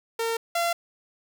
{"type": "tone pair in turn", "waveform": "sawtooth", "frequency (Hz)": [456.7, 684.3], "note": ["A#4", "F5"], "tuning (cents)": [-36, -35], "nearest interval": "perfect fifth", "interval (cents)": 701, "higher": "second", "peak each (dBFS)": [-21, -19], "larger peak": "second", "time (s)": [[0.19, 0.37], [0.55, 0.73]], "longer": "neither", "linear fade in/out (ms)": 5, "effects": []}